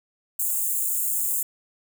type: high-pass noise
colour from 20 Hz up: white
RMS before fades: -25 dBFS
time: 0.39-1.43 s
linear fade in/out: 5 ms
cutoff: 6900 Hz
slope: 96 dB/octave
effects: none